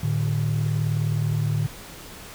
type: tone pair together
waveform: sine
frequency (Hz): 110 / 149.42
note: A2 / D3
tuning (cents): 0 / +30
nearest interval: perfect fourth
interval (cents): 530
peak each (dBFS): -22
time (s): 0.03-1.67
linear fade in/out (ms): 5
effects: tanh soft clip ceiling -16 dBFS + pink hiss -41 dBFS RMS until 2.34 s